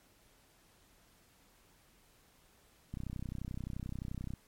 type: click train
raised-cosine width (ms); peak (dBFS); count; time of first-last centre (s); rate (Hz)
5; -28; 45; 2.94-4.337; 31.5
effects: pink hiss -66 dBFS RMS until 4.47 s + MP3 64 kbps